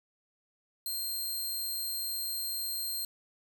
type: tone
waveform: 10% pulse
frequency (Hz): 4186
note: C8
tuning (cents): 0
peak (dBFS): -26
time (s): 0.86-3.05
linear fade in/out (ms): 2
effects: 9-bit